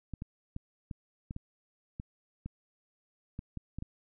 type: clicks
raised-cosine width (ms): 5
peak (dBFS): -26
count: 12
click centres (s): 0.137 / 0.221 / 0.564 / 0.912 / 1.309 / 1.364 / 1.999 / 2.46 / 3.391 / 3.573 / 3.786 / 3.824
effects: none